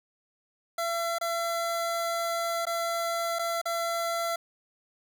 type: tone with dropouts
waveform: 25% pulse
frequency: 676 Hz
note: E5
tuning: 43 cents sharp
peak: -24 dBFS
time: 0.78-4.36 s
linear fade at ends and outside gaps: 5 ms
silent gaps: 1.185-1.211 / 2.654-2.667 / 3.388-3.392 / 3.616-3.655 s
effects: 9-bit